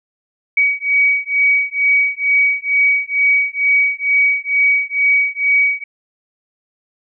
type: beating tone pair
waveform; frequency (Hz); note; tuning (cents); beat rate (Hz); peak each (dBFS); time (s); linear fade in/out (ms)
sine; 2262 / 2264.2; C#7 / C#7; +34 / +36; 2.2; -15; 0.57-5.84; 5
effects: none